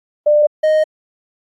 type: tone pair in turn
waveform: sine / triangle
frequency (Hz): 596 / 621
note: D5 / D#5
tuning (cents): +25 / -3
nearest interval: minor second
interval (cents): 72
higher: second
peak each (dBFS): -8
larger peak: neither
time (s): 0.26-0.47 / 0.63-0.84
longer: neither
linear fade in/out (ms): 10
effects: AAC 32 kbps